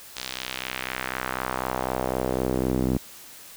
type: tone with band-pass filter sweep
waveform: sawtooth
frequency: 64 Hz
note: C2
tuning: 38 cents flat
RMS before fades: -28 dBFS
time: 0.16-2.98 s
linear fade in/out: 10 ms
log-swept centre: 4600 to 250 Hz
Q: 1.4
effects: white hiss -45 dBFS RMS until 3.56 s